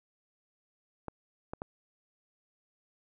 clicks, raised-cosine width 1 ms, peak -23 dBFS, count 3, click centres 1.083 / 1.535 / 1.619 s, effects none

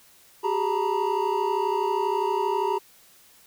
triangle tone cluster, 379 / 411.4 / 905 / 963 Hz, F#4 / G#4 / A5 / B5, +42 / -16 / +48 / -44 cents, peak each -26 dBFS, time 0.43-2.79 s, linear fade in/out 20 ms, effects white hiss -55 dBFS RMS until 3.46 s

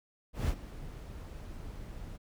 brown noise with ADSR envelope, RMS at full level -28 dBFS, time 0.33-2.18 s, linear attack 150 ms, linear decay 66 ms, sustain -16 dB, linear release 25 ms, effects none

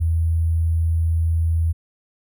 sine tone with sample-and-hold, 82.1 Hz, E2, 6 cents flat, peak -16 dBFS, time 0-1.73 s, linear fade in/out 20 ms, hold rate 11025 Hz, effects none

